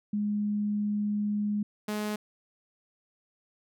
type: tone pair in turn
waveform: sine / sawtooth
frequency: 207.7 / 210.8 Hz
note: G#3 / G#3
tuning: 0 / +26 cents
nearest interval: unison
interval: 26 cents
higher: second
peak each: -26 dBFS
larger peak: neither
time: 0.13-1.63 / 1.88-2.16 s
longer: first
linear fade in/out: 5 ms
effects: none